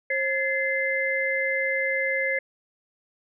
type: tone cluster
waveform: sine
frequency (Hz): 535 / 1713 / 2071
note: C5 / A6 / C7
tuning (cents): +38 / -47 / -18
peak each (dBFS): -28 / -29 / -25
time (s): 0.1-2.39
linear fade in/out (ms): 5
effects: none